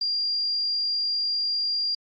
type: tone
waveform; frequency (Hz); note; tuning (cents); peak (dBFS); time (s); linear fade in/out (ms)
sine; 4785; D8; +32; -23; 0.01-1.95; 5
effects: AAC 64 kbps